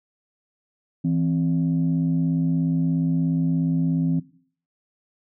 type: tone pair together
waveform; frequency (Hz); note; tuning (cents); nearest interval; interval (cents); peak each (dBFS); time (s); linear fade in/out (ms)
sine; 164.65 / 261.6; E3 / C4; -2 / 0; minor sixth; 802; -20 / -22; 1.04-4.2; 10
effects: noise-tail reverb RT60 0.5 s tail -17 dB re dry + tanh soft clip ceiling -13 dBFS